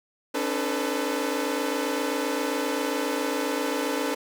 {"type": "tone cluster", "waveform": "sawtooth", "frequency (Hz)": [274, 301.5, 439.8, 500], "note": ["C#4", "D4", "A4", "B4"], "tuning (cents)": [-20, 46, -1, 21], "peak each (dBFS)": -27, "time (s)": [0.34, 4.15], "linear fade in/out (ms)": 10, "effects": []}